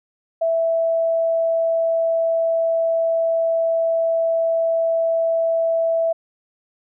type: tone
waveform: sine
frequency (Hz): 659.3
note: E5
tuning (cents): 0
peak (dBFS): -16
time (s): 0.41-6.13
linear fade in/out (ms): 10
effects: none